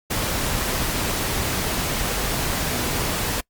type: tone in noise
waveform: sine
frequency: 243.9 Hz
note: B3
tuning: 21 cents flat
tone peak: -33 dBFS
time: 2.71-2.93 s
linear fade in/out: 10 ms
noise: pink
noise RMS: -24 dBFS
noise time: 0.1-3.41 s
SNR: -12 dB
effects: noise-tail reverb RT60 0.1 s tail -25 dB re dry + Opus 48 kbps